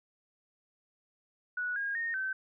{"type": "tone with pitch steps", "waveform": "sine", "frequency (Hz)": [1470, 1628, 1845, 1540], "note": ["F#6", "G#6", "A#6", "G6"], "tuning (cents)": [-12, -35, -18, -31], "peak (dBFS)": -31, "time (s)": [1.57, 2.33], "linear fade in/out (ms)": 5, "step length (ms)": 190, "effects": []}